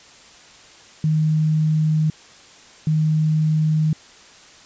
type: tone pair in turn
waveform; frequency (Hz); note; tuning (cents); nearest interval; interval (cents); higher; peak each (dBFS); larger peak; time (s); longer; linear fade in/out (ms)
sine; 155.56 / 155.56; D#3 / D#3; 0 / 0; unison; 0; neither; -15; neither; 1.04-2.1 / 2.87-3.93; neither; 2
effects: white hiss -46 dBFS RMS until 4.65 s + resampled to 16000 Hz